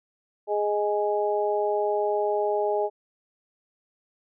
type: harmonic tone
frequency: 207.7 Hz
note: G#3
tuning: in tune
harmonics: 2 / 3 / 4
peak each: -25 / -27 / -28 dBFS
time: 0.47-2.9 s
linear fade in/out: 50 ms
effects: none